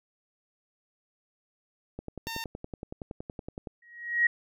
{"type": "click train", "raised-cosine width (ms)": 2, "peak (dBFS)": -24, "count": 19, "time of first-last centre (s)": [1.99, 3.672], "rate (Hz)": 10.7}
{"type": "tone", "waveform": "10% pulse", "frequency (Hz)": 910, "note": "A#5", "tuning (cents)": -42, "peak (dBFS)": -26, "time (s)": [2.27, 2.44], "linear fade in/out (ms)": 0}
{"type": "tone with exponential growth", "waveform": "sine", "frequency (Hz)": 1895, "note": "A#6", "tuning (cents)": 28, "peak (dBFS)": -17, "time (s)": [3.82, 4.27], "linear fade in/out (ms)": 5, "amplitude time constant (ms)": 96}
{"effects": []}